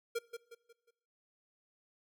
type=tone with echo; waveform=square; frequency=466.2 Hz; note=A#4; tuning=in tune; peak=-33 dBFS; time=0.15-0.19 s; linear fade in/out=10 ms; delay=180 ms; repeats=4; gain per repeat=-8 dB; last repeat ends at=0.91 s; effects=noise-tail reverb RT60 0.9 s tail -22 dB re dry